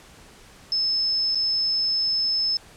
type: tone with dropouts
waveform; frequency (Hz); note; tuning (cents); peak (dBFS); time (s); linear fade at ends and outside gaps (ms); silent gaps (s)
sine; 5230; E8; -15; -20; 0.72-2.57; 1; 1.348-1.355
effects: pink hiss -49 dBFS RMS until 2.76 s + low-pass 10000 Hz 12 dB/octave